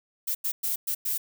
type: noise bursts at uneven times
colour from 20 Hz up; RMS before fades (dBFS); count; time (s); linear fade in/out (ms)
violet; -28; 5; 0.27-0.35 / 0.44-0.52 / 0.63-0.76 / 0.87-0.95 / 1.05-1.18; 10
effects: none